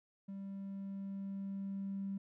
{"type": "tone with level ramp", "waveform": "triangle", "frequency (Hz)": 196, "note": "G3", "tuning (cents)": 0, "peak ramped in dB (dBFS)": [-40, -33], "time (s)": [0.28, 2.18], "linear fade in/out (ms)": 10, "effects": ["tanh soft clip ceiling -35 dBFS"]}